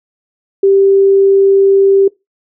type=tone; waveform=sine; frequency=392 Hz; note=G4; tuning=in tune; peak=-5 dBFS; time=0.63-2.08 s; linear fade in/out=5 ms; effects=noise-tail reverb RT60 0.2 s tail -23 dB re dry